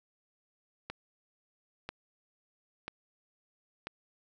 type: click train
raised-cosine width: 0.3 ms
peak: -22 dBFS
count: 4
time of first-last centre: 0.9-3.87 s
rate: 1.01 Hz
effects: none